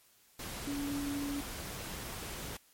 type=tone in noise; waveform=sine; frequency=284.2 Hz; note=C#4; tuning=43 cents sharp; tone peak=-34 dBFS; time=0.67-1.41 s; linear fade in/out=5 ms; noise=pink; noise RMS=-42 dBFS; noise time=0.39-2.57 s; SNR=+5 dB; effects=white hiss -65 dBFS RMS until 2.73 s + MP3 64 kbps